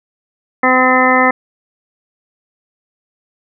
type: harmonic tone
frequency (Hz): 256.1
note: C4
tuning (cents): -37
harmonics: 1 / 2 / 3 / 4 / 5 / 7 / 8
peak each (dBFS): -16 / -16 / -16 / -16 / -16 / -16 / -16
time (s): 0.63-1.31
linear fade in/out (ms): 5
effects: none